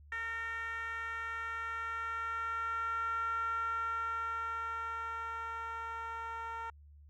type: tone with band-pass filter sweep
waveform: 10% pulse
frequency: 457.2 Hz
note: A#4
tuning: 34 cents flat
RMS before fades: -38 dBFS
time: 0.12-6.7 s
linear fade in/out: 2 ms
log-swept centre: 1700 to 1100 Hz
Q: 7.2
effects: added 73 Hz sine -54 dBFS peak until 7.09 s